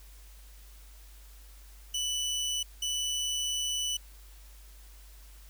25% pulse tone bursts at uneven times, 2976 Hz, F#7, 9 cents sharp, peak -26 dBFS, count 2, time 1.94-2.63 / 2.82-3.97 s, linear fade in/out 5 ms, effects added 50 Hz sine -49 dBFS peak until 5.49 s + white hiss -58 dBFS RMS until 5.49 s

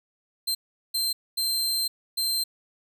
sawtooth tone bursts at uneven times, 4134 Hz, C8, 22 cents flat, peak -21 dBFS, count 4, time 0.47-0.55 / 0.94-1.13 / 1.37-1.88 / 2.17-2.44 s, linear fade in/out 10 ms, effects none

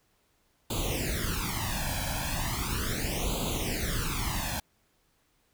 pink noise with flanger, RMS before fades -31 dBFS, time 0.7-4.6 s, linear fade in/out 5 ms, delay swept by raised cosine 0.27 to 1.25 ms, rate 0.37 Hz, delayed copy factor +1, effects pink hiss -70 dBFS RMS until 5.53 s

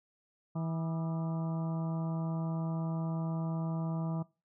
harmonic tone with a mistuned harmonic, 162.9 Hz, E3, 20 cents flat, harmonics 1 / 2 / 3 / 4 / 5 / 6 / 7 / 8, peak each -32 / -44 / -53 / -45 / -50 / -50 / -50 / -62 dBFS, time 0.55-4.23 s, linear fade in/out 10 ms, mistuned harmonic 7, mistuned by +78 cents, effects noise-tail reverb RT60 0.3 s tail -22 dB re dry

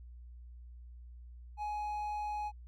triangle tone, 838 Hz, G#5, 15 cents sharp, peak -33 dBFS, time 1.57-2.52 s, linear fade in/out 50 ms, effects added 60 Hz sine -48 dBFS peak until 2.67 s

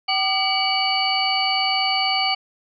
sine tone cluster, 769 / 1203 / 2281 / 2931 / 4529 Hz, G5 / D6 / C#7 / F#7 / C#8, -33 / +41 / +49 / -17 / +36 cents, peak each -23 / -30 / -25 / -25 / -23 dBFS, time 0.08-2.35 s, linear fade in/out 10 ms, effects none

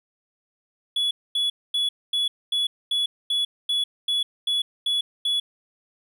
triangle tone bursts, 3398 Hz, G#7, 39 cents sharp, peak -19 dBFS, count 12, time 0.96-5.4 s, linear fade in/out 5 ms, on 150 ms, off 240 ms, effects none

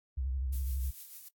sine tone with vibrato, 65.6 Hz, C2, 5 cents sharp, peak -31 dBFS, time 0.17-0.91 s, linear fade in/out 10 ms, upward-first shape square, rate 12 Hz, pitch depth 84 cents each way
violet noise with tremolo, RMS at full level -45 dBFS, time 0.52-1.29 s, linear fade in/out 10 ms, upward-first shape sine, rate 6.7 Hz, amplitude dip 45%
effects noise-tail reverb RT60 0.1 s tail -23 dB re dry + AAC 64 kbps

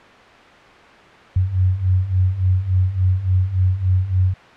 sine beating tone pair, 90.5 / 94 Hz, F#2 / F#2, -38 / +28 cents, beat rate 3.5 Hz, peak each -20 / -16 dBFS, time 1.36-4.34 s, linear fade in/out 5 ms, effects white hiss -43 dBFS RMS until 4.56 s + low-pass 2000 Hz 12 dB/octave

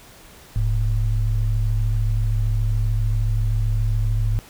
sine tone pair together, 40.45 / 108 Hz, E1 / A2, -32 / -32 cents, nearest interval octave + perfect fourth, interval 1700 cents, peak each -20 dBFS, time 0.56-4.39 s, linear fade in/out 0 ms, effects pink hiss -46 dBFS RMS until 4.49 s

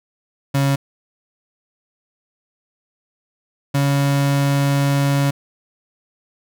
35% pulse tone pair in turn, 138.59 / 140.28 Hz, C#3 / C#3, 0 / +21 cents, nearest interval unison, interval 21 cents, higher second, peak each -13 dBFS, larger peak neither, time 0.54-0.76 / 3.74-5.31 s, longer second, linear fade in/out 10 ms, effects none

